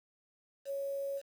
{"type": "tone with quantisation", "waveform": "sine", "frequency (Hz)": 554.4, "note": "C#5", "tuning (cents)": 0, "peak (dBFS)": -34, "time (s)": [0.65, 1.22], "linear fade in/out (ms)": 50, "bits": 9, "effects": []}